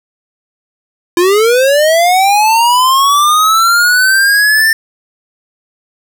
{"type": "linear sweep", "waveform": "square", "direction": "up", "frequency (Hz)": [337.8, 1800], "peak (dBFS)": -7, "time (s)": [1.17, 4.73], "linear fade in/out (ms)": 2, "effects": []}